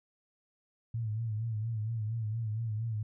sine tone with vibrato, 111 Hz, A2, 16 cents sharp, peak -31 dBFS, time 0.94-3.03 s, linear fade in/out 5 ms, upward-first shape sine, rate 4.3 Hz, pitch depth 81 cents each way, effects none

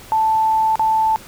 sine tone with dropouts, 880 Hz, A5, in tune, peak -13 dBFS, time 0.12-1.16 s, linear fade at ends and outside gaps 0 ms, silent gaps 0.756-0.795 s, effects pink hiss -40 dBFS RMS until 1.27 s

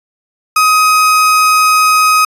35% pulse tone, 1259 Hz, D#6, 20 cents sharp, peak -5 dBFS, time 0.56-2.25 s, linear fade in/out 5 ms, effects resampled to 32000 Hz

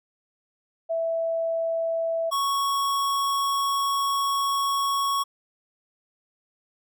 sine / square tone pair in turn, 659.3 / 1108.8 Hz, E5 / C#6, 0 / 0 cents, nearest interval major sixth, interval 900 cents, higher second, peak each -23 dBFS, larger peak neither, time 0.89-2.31 / 2.31-5.24 s, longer second, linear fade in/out 20 ms, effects none

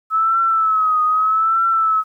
sine tone with vibrato, 1296 Hz, E6, 30 cents flat, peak -13 dBFS, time 0.1-2.04 s, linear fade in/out 50 ms, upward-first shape triangle, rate 0.81 Hz, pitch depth 78 cents each way, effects 9-bit

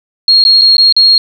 sine tone with dropouts, 4271 Hz, C8, 35 cents sharp, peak -3 dBFS, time 0.28-1.18 s, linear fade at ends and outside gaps 2 ms, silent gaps 0.44-0.45 / 0.613-0.617 / 0.768-0.781 / 0.925-0.965 s, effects 7-bit

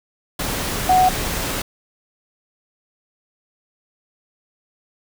sine tone in noise, 740 Hz, F#5, in tune, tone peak -11 dBFS, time 0.89-1.09 s, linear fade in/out 5 ms, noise pink, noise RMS -24 dBFS, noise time 0.39-1.62 s, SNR +10 dB, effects none

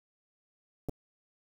clicks, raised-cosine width 2 ms, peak -22 dBFS, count 2, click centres 0.887 / 0.894 s, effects 8-bit

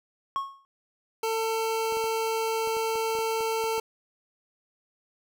triangle tone with exponential decay, 1095 Hz, C#6, 22 cents flat, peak -21 dBFS, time 0.36-0.65 s, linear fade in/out 0 ms, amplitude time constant 63 ms
25% pulse tone, 447.6 Hz, A4, 30 cents sharp, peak -22 dBFS, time 1.23-3.8 s, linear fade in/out 5 ms
clicks, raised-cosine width 1 ms, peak -28 dBFS, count 11, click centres 1.924 / 1.97 / 2.041 / 2.674 / 2.768 / 2.956 / 3.152 / 3.188 / 3.407 / 3.64 / 3.78 s
effects none

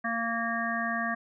harmonic tone with a mistuned harmonic, 230 Hz, A#3, 23 cents flat, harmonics 1 / 3 / 5 / 7 / 8, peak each -34 / -34 / -34 / -34 / -34 dBFS, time 0.04-1.15 s, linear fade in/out 10 ms, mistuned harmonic 7, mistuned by +19 cents, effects none

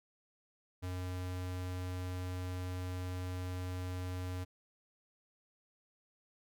square tone, 91.1 Hz, F#2, 26 cents flat, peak -38 dBFS, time 0.82-4.45 s, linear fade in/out 20 ms, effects none

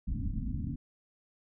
pink low-pass noise, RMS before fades -34 dBFS, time 0.07-0.76 s, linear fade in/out 10 ms, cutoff 280 Hz, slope 96 dB/octave, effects none

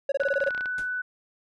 triangle tone bursts, 554.4 Hz, C#5, in tune, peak -19 dBFS, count 8, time 0.09-0.491 s, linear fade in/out 5 ms, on 30 ms, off 23 ms
sine tone with pitch glide, 1480 to 1492 Hz, F#6 to F#6, 0 to +14 cents, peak -27 dBFS, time 0.2-1.02 s, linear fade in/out 10 ms, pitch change +14 cents, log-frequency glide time 0.56-0.61 s
clicks, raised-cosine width 0.3 ms, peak -22 dBFS, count 12, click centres 0.202 / 0.235 / 0.286 / 0.34 / 0.404 / 0.44 / 0.474 / 0.507 / 0.548 / 0.578 / 0.609 / 0.658 s
pink noise with exponential decay, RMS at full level -37 dBFS, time 0.78-0.9 s, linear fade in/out 2 ms, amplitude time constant 25 ms
effects resampled to 24000 Hz

